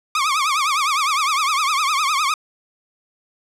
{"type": "tone with vibrato", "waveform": "sawtooth", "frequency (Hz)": 1172, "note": "D6", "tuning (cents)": -4, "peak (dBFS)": -13, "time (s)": [0.15, 2.34], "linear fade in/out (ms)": 2, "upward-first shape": "triangle", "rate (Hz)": 9.8, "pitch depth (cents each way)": 190, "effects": ["low-pass 9000 Hz 12 dB/octave"]}